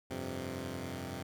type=chord; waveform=10% pulse; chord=F suspended second; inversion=none; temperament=equal; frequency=87.31 / 98 / 130.81 Hz; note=F2 / G2 / C3; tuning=0 / 0 / 0 cents; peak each=-34 / -36 / -34 dBFS; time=0.1-1.23 s; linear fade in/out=10 ms; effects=none